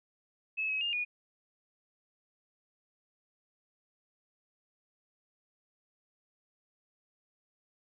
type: tone with pitch steps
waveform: sine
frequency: 2592 / 2556 / 2818 / 2452 Hz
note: E7 / D#7 / F7 / D#7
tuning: -30 / +46 / +15 / -26 cents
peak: -30 dBFS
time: 0.57-1.05 s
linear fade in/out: 20 ms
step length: 120 ms
effects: none